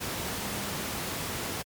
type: tone in noise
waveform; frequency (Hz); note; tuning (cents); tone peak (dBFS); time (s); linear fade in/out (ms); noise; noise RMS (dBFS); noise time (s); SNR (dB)
sine; 202.6; G#3; -43; -40; 0.43-0.73; 20; pink; -33; 0-1.63; -10
effects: high-pass 80 Hz 12 dB/octave + MP3 96 kbps